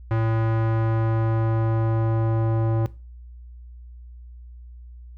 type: tone with low-pass filter sweep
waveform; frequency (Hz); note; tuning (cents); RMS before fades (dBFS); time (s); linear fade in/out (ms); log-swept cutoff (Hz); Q
square; 112.5; A2; +39; -22; 0.11-2.86; 0; 1600 to 810; 1
effects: noise-tail reverb RT60 0.3 s tail -18 dB re dry + added 60 Hz sine -39 dBFS peak until 5.17 s